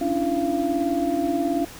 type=tone cluster; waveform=sine; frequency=277.3 / 295.9 / 338.1 / 686 Hz; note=C#4 / D4 / E4 / F5; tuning=+1 / +13 / +44 / -31 cents; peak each=-26 dBFS; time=0.01-1.65 s; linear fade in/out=5 ms; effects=pink hiss -41 dBFS RMS until 1.79 s